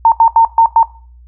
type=tone bursts at uneven times; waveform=sine; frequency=911 Hz; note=A#5; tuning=40 cents flat; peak=-3 dBFS; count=5; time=0.05-0.12 / 0.2-0.28 / 0.36-0.45 / 0.58-0.66 / 0.76-0.83 s; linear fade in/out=2 ms; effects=noise-tail reverb RT60 0.4 s tail -19 dB re dry + added 60 Hz sine -37 dBFS peak until 1.27 s